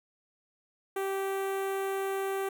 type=tone with notch filter; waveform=sawtooth; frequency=389 Hz; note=G4; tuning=13 cents flat; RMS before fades=-32 dBFS; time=0.96-2.49 s; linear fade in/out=5 ms; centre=4800 Hz; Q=0.64; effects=none